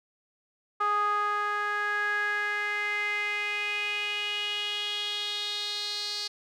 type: tone with band-pass filter sweep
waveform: sawtooth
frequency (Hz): 414.4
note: G#4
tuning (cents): -4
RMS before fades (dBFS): -30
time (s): 0.8-6.28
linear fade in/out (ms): 10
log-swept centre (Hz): 1200 to 4500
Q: 5.5
effects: none